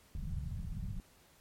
pink low-pass noise, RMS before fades -39 dBFS, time 0.15-1 s, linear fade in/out 2 ms, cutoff 180 Hz, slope 48 dB/octave, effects pink hiss -64 dBFS RMS until 1.4 s + MP3 64 kbps

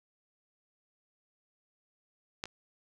clicks, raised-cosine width 0.2 ms, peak -17 / -28 dBFS, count 2, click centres 2.439 / 2.456 s, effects none

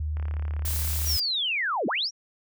sine tone with pitch glide, 76.3 to 75.73 Hz, D#2 to D#2, -33 to -46 cents, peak -26 dBFS, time 0-1.17 s, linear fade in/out 5 ms, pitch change -13 cents, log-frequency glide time 0.16-0.71 s
click train, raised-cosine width 0.5 ms, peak -28 dBFS, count 34, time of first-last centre 0.17-1.102 s, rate 35.4 Hz
blue noise, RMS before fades -31 dBFS, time 0.65-1.2 s, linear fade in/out 5 ms
sine linear two-way sweep, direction down then up, 5920 to 185 to 5920 Hz, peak -24 dBFS, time 1.05-2.11 s, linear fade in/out 50 ms, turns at 1.87 s
effects none

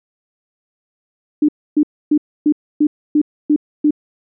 sine tone bursts, 298.9 Hz, D4, 31 cents sharp, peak -9 dBFS, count 8, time 1.42-3.908 s, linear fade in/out 5 ms, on 66 ms, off 280 ms, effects none

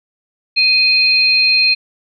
sine tone pair together, 2493 / 4193 Hz, D#7 / C8, +3 / +3 cents, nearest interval major sixth, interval 900 cents, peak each -12 dBFS, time 0.56-1.75 s, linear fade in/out 20 ms, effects none

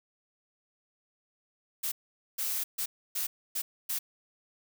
blue noise bursts at uneven times, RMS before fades -32 dBFS, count 6, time 1.83-1.92 / 2.38-2.64 / 2.78-2.86 / 3.15-3.27 / 3.55-3.62 / 3.89-3.99 s, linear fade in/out 10 ms, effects none

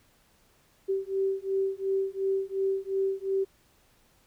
sine beating tone pair, 385.9 / 388.7 Hz, G4 / G4, -27 / -15 cents, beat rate 2.8 Hz, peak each -29 dBFS, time 0.88-3.45 s, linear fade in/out 20 ms, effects pink hiss -64 dBFS RMS until 4.26 s

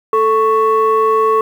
sine tone pair together, 440 / 1108.7 Hz, A4 / C#6, 0 / 0 cents, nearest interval octave + major third, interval 1600 cents, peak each -11 dBFS, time 0.13-1.41 s, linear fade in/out 2 ms, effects tanh soft clip ceiling -5 dBFS + 7-bit

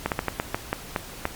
slowing click train, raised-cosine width 0.5 ms, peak -8 dBFS, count 9, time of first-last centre 0.06-1.254 s, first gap 58 ms, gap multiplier 1.26, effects pink hiss -40 dBFS RMS until 1.35 s + MP3 96 kbps

